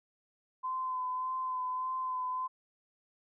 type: tone with vibrato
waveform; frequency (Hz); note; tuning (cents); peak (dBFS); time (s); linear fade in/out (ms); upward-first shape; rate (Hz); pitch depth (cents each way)
sine; 1023; C6; -39; -32; 0.63-2.48; 20; sine; 1.7; 20
effects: none